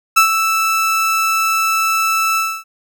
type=tone with ADSR envelope; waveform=30% pulse; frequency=1318.5 Hz; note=E6; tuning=in tune; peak=-3 dBFS; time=0.16-2.64 s; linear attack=15 ms; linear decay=100 ms; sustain=-8 dB; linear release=270 ms; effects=none